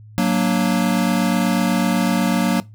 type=chord; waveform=square; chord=Gb augmented; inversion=none; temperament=equal; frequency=185 / 233.1 / 293.7 Hz; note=Gb3 / Bb3 / D4; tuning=0 / 0 / 0 cents; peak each=-19 / -20 / -24 dBFS; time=0.18-2.6 s; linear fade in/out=0 ms; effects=noise-tail reverb RT60 0.2 s tail -20 dB re dry + added 107 Hz sine -39 dBFS peak until 2.74 s